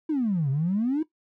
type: exponential two-way sweep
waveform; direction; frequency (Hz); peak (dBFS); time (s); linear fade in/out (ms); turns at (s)
triangle; down then up; 326.9 to 130.81 to 326.9; -18; 0.09-1.03; 10; 0.5
effects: noise-tail reverb RT60 0.1 s tail -18 dB re dry + tanh soft clip ceiling -20 dBFS